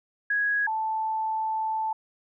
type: tone pair in turn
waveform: sine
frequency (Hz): 1661.2 / 878.5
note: G#6 / A5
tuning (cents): 0 / -3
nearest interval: major seventh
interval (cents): 1103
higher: first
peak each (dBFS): -22 / -25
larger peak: first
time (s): 0.3-0.67 / 0.67-1.93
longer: second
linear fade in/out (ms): 5
effects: none